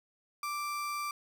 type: tone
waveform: 35% pulse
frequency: 1174.7 Hz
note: D6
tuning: in tune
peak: -32 dBFS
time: 0.43-1.11 s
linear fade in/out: 2 ms
effects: none